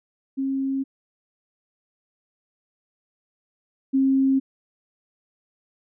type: tone pair in turn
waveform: sine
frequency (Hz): 269.6 / 268.2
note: C#4 / C4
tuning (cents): -48 / +43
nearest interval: unison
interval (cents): 9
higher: first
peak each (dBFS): -22 / -16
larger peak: second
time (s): 0.37-0.84 / 3.93-4.4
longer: neither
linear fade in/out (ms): 20
effects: none